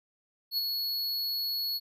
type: tone with ADSR envelope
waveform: square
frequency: 4365 Hz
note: C#8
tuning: 28 cents flat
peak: -26 dBFS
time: 0.51-1.8 s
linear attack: 66 ms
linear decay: 24 ms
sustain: -4 dB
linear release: 37 ms
effects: none